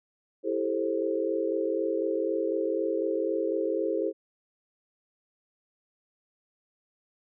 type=chord; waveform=sine; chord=A minor seventh; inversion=second; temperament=just; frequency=330 / 396 / 440 / 528 Hz; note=E4 / G4 / A4 / C5; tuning=+2 / +18 / 0 / +16 cents; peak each=-31 dBFS; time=0.43-4.13 s; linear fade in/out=50 ms; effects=none